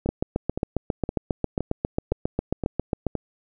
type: two click trains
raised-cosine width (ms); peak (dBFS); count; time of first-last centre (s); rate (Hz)
2; -13 / -9; 7 / 23; 0.06-3.153 / 0.09-3.067; 1.94 / 7.39
effects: none